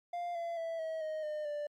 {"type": "tone with pitch steps", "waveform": "triangle", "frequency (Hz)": [698.5, 679, 660.1, 641.6, 623.7, 606.3, 589.4], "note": ["F5", "F5", "E5", "E5", "D#5", "D#5", "D5"], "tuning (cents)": [0, -49, 2, -47, 4, -45, 6], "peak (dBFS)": -33, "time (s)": [0.13, 1.67], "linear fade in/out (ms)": 5, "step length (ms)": 220, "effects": ["MP3 96 kbps"]}